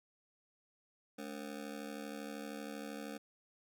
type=ring-modulated tone; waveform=25% pulse; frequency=250.9 Hz; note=B3; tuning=28 cents sharp; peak=-36 dBFS; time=1.18-3.18 s; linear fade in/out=10 ms; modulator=36.4 Hz; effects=none